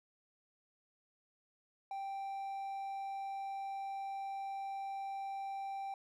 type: tone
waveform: triangle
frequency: 784 Hz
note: G5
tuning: in tune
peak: -37 dBFS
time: 1.91-5.94 s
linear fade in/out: 2 ms
effects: none